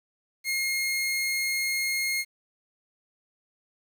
sawtooth tone, 2145 Hz, C7, 42 cents sharp, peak -22 dBFS, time 0.44-2.25 s, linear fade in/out 50 ms, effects 9-bit

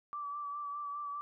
sine tone with vibrato, 1160 Hz, D6, 22 cents flat, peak -37 dBFS, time 0.13-1.21 s, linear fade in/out 0 ms, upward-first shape sine, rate 4.9 Hz, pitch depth 27 cents each way, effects none

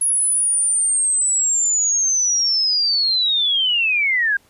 sine linear sweep, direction down, 10548 to 1579 Hz, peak -15 dBFS, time 0.01-4.37 s, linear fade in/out 5 ms, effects pink hiss -56 dBFS RMS until 4.49 s + resampled to 32000 Hz

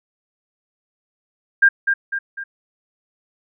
sine tone with echo, 1600 Hz, G6, 35 cents sharp, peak -8 dBFS, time 1.62-1.69 s, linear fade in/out 10 ms, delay 250 ms, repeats 3, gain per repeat -6 dB, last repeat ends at 2.44 s, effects none

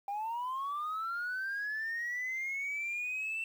sine linear sweep, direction up, 790 to 2687 Hz, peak -32 dBFS, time 0.08-3.44 s, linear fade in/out 2 ms, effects tanh soft clip ceiling -31 dBFS + 10-bit

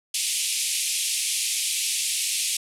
white band-pass noise, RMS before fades -26 dBFS, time 0.14-2.57 s, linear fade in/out 5 ms, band 2300 to 11000 Hz, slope 48 dB/octave, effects none

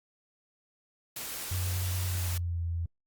white noise, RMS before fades -38 dBFS, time 1.16-2.38 s, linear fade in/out 5 ms
sine tone with pitch glide, 91 to 84.42 Hz, F#2 to E2, -28 to +42 cents, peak -29 dBFS, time 1.51-2.86 s, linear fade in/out 5 ms, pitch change -130 cents, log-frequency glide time 2.03-2.62 s
effects Opus 48 kbps

